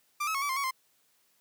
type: tone with pitch steps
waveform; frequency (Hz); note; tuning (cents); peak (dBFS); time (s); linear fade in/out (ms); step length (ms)
30% pulse; 1184 / 1289 / 1096 / 1150 / 1052 / 1120 / 1046; D6 / E6 / C#6 / D6 / C6 / C#6 / C6; +14 / -39 / -20 / -37 / +9 / +18 / -1; -26; 0.2-0.711; 10; 73
effects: white hiss -69 dBFS RMS until 1.4 s + high-pass 100 Hz 12 dB/octave